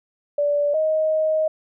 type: tone pair in turn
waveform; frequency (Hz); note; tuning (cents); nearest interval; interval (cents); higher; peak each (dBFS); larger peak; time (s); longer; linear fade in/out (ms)
sine; 581 / 626.7; D5 / D#5; -19 / +12; minor second; 131; second; -17; neither; 0.38-0.74 / 0.74-1.48; second; 5
effects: none